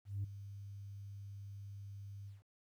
sine tone with ADSR envelope, 99.9 Hz, G2, 33 cents sharp, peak -33 dBFS, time 0.05-2.43 s, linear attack 190 ms, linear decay 8 ms, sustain -13 dB, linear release 160 ms, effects tanh soft clip ceiling -33 dBFS + 12-bit

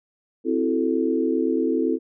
sine chord, F# half-diminished seventh, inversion second, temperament equal, 261.6 / 329.6 / 370 / 440 Hz, C4 / E4 / F#4 / A4, 0 / 0 / 0 / 0 cents, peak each -24 / -23 / -29 / -25 dBFS, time 0.44-1.99 s, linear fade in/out 50 ms, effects none

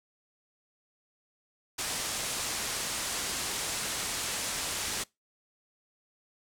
white low-pass noise, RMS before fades -34 dBFS, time 1.78-5.04 s, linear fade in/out 10 ms, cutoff 9800 Hz, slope 24 dB/octave, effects noise-tail reverb RT60 0.2 s tail -23 dB re dry

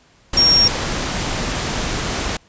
sine tone in noise, 5560 Hz, F8, 9 cents flat, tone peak -10 dBFS, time 0.37-0.68 s, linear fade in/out 5 ms, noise pink, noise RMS -22 dBFS, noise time 0.33-2.37 s, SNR +9 dB, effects pink hiss -53 dBFS RMS until 2.48 s + resampled to 16000 Hz

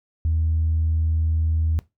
sine tone, 80 Hz, D#2, 49 cents sharp, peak -17 dBFS, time 0.25-1.79 s, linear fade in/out 0 ms, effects noise-tail reverb RT60 0.2 s tail -20 dB re dry + tanh soft clip ceiling -14 dBFS

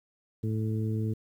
harmonic tone, 109.4 Hz, A2, 9 cents flat, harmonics 1 / 2 / 3 / 4, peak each -28 / -34 / -38 / -40 dBFS, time 0.43-1.14 s, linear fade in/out 10 ms, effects 10-bit

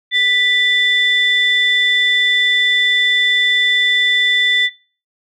sine tone pair together, 1975.5 / 3520 Hz, B6 / A7, 0 / 0 cents, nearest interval minor seventh, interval 1000 cents, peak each -13 dBFS, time 0.11-4.7 s, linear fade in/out 50 ms, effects noise-tail reverb RT60 0.4 s tail -22 dB re dry + tanh soft clip ceiling -5 dBFS

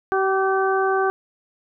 harmonic tone with a mistuned harmonic, 383.6 Hz, G4, 37 cents flat, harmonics 1 / 2 / 3 / 4, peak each -20 / -23 / -25 / -26 dBFS, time 0.12-1.1 s, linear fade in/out 0 ms, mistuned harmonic 3, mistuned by +19 cents, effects none

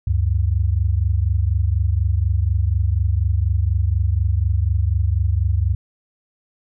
sine tone pair together, 72 / 96.11 Hz, D2 / G2, -34 / -34 cents, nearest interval perfect fourth, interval 500 cents, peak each -18 dBFS, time 0.07-5.75 s, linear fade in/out 5 ms, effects none

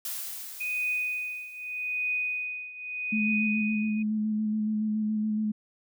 blue noise with exponential decay, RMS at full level -33 dBFS, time 0.05-2.45 s, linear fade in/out 2 ms, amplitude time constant 520 ms
sine tone with tremolo, 2489 Hz, D#7, in tune, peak -25 dBFS, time 0.6-4.03 s, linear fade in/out 10 ms, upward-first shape triangle, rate 0.82 Hz, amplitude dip 85%
sine tone with vibrato, 214.7 Hz, A3, 42 cents flat, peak -25 dBFS, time 3.12-5.52 s, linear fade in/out 10 ms, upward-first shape square, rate 7.1 Hz, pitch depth 16 cents each way
effects none

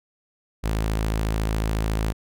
sawtooth tone, 54 Hz, A1, 32 cents flat, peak -18 dBFS, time 0.63-2.13 s, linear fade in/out 20 ms, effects none

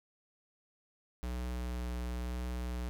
square tone with vibrato, 61 Hz, B1, 21 cents flat, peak -36 dBFS, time 1.23-2.89 s, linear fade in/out 0 ms, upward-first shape triangle, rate 1 Hz, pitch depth 15 cents each way, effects none

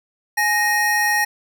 square tone pair together, 837.6 / 1864.7 Hz, G#5 / A#6, +15 / 0 cents, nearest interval octave + major second, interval 1385 cents, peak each -22 / -18 dBFS, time 0.37-1.25 s, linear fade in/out 10 ms, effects none

